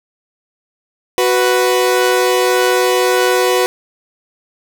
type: tone pair together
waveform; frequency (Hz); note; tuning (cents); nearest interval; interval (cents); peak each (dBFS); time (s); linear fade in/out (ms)
sawtooth; 370 / 493.9; F#4 / B4; 0 / 0; perfect fourth; 500; -10; 1.18-3.66; 0
effects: none